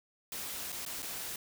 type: noise with dropouts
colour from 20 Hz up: white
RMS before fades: -40 dBFS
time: 0.32-1.36 s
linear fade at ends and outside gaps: 2 ms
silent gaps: 0.721-0.725 / 0.852-0.862 / 1.022-1.027 s
effects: none